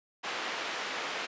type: band-pass noise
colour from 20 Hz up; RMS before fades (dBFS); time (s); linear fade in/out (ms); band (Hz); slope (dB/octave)
white; -36; 0.23-1.27; 20; 340 to 2700; 12
effects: resampled to 16000 Hz